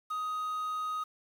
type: tone with quantisation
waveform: triangle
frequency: 1252 Hz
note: D#6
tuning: 10 cents sharp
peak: -30 dBFS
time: 0.1-1.04 s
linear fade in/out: 10 ms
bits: 9
effects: none